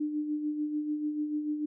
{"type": "tone with tremolo", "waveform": "sine", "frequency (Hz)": 300.1, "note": "D4", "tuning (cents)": 38, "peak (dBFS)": -27, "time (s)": [0, 1.66], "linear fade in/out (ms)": 10, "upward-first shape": "sine", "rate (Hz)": 6.8, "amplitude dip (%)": 50, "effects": []}